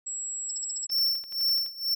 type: tone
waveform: sine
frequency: 7710 Hz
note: B8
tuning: 43 cents flat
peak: -31 dBFS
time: 0.06-0.87 s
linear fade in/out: 10 ms
type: tone bursts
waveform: sine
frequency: 5274 Hz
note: E8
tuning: in tune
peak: -32 dBFS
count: 10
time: 0.49-1.116 s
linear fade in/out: 5 ms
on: 23 ms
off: 44 ms
type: click train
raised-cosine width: 0.2 ms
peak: -32 dBFS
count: 10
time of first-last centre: 0.9-1.663 s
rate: 11.8 Hz
type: tone with tremolo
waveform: square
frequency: 5410 Hz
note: E8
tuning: 44 cents sharp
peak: -22 dBFS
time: 0.91-1.95 s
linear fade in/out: 10 ms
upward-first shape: sine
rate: 2.1 Hz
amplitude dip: 90%
effects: none